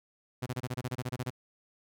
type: tone bursts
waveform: sawtooth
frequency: 126 Hz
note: B2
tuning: 35 cents sharp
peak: -28 dBFS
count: 13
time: 0.42-1.304 s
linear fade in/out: 10 ms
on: 44 ms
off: 26 ms
effects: none